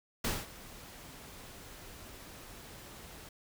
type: noise with ADSR envelope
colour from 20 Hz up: pink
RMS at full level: -32 dBFS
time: 0.24-3.29 s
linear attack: 8 ms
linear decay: 210 ms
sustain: -18 dB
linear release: 4 ms
effects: none